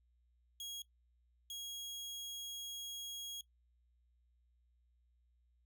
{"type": "tone bursts at uneven times", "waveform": "sawtooth", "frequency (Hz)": 3300, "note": "G#7", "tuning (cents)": -12, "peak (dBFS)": -40, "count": 2, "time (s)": [[0.6, 0.82], [1.5, 3.41]], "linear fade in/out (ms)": 2, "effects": ["noise-tail reverb RT60 0.1 s tail -18 dB re dry", "added 60 Hz sine -70 dBFS peak until 5.65 s"]}